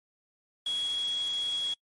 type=tone in noise; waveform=sine; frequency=3330 Hz; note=G#7; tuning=4 cents sharp; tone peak=-28 dBFS; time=0.66-1.74 s; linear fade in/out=5 ms; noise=white; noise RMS=-44 dBFS; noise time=0.66-1.74 s; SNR=+13 dB; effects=noise-tail reverb RT60 0.1 s tail -26 dB re dry + MP3 48 kbps